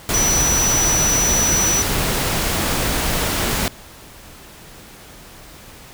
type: tone in noise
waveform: sine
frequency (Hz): 5920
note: F#8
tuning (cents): 0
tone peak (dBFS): -16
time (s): 0.14-1.82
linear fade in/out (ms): 0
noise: pink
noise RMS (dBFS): -20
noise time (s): 0.09-3.68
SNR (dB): +1
effects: pink hiss -41 dBFS RMS until 5.93 s